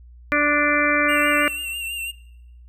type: harmonic tone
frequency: 293.7 Hz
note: D4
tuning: in tune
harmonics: 1 / 2 / 4 / 5 / 6 / 7 / 8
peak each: -24 / -24 / -24 / -24 / -24 / -24 / -24 dBFS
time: 0.32-1.48 s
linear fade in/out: 0 ms
type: tone with vibrato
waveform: square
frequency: 2754 Hz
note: F7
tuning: 25 cents flat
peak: -27 dBFS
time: 1.08-2.12 s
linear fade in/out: 20 ms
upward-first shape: sine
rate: 6.1 Hz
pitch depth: 41 cents each way
effects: noise-tail reverb RT60 0.9 s tail -22 dB re dry + added 60 Hz sine -42 dBFS peak until 2.68 s

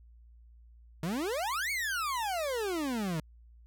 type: exponential two-way sweep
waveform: 40% pulse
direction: up then down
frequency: 150.4 to 2280 to 150.4 Hz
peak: -30 dBFS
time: 1.03-3.2 s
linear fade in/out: 2 ms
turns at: 1.71 s
effects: added 58 Hz sine -53 dBFS peak until 3.66 s

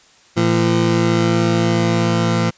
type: tone pair together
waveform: 20% pulse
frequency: 113.5 / 170.13 Hz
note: A#2 / F3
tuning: -46 / -45 cents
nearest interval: perfect fifth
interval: 701 cents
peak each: -12 dBFS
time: 0.36-2.51 s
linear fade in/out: 20 ms
effects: white hiss -50 dBFS RMS until 2.57 s + resampled to 16000 Hz

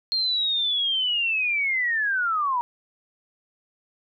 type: linear sweep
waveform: sine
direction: down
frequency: 4234 to 937 Hz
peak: -21 dBFS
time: 0.12-2.61 s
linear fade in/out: 0 ms
effects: none

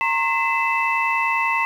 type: tone cluster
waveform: sine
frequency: 923 / 1073 / 2030 / 2643 Hz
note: A#5 / C6 / B6 / E7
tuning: -17 / +43 / +47 / +4 cents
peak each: -23 dBFS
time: 0.01-1.65 s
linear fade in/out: 0 ms
effects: tanh soft clip ceiling -8 dBFS + 8-bit

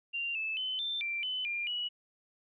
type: tone with pitch steps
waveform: sine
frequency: 2777 / 2621 / 3042 / 3562 / 2356 / 3023 / 2396 / 2929 Hz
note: F7 / E7 / F#7 / A7 / D7 / F#7 / D7 / F#7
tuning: -10 / -11 / +47 / +21 / +5 / +36 / +34 / -18 cents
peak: -32 dBFS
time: 0.13-1.89 s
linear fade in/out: 20 ms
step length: 220 ms
effects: none

